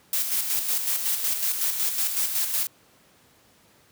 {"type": "noise with tremolo", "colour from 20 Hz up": "blue", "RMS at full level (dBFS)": -24, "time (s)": [0.13, 2.67], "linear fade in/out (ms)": 2, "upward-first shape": "square", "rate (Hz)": 5.4, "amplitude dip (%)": 45, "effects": ["pink hiss -58 dBFS RMS until 3.91 s", "high-pass 100 Hz 12 dB/octave"]}